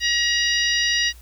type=harmonic tone with a mistuned harmonic; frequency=951 Hz; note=A#5; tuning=34 cents sharp; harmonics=2 / 3 / 4 / 5 / 6; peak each=-22 / -24 / -25 / -26 / -27 dBFS; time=0-1.13 s; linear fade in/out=50 ms; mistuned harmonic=5; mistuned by=+16 cents; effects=added 60 Hz sine -42 dBFS peak until 1.21 s + white hiss -52 dBFS RMS until 1.21 s